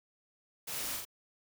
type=noise with echo; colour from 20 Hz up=white; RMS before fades=-40 dBFS; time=0.67-0.97 s; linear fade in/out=10 ms; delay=41 ms; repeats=2; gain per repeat=-2 dB; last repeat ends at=1.052 s; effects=none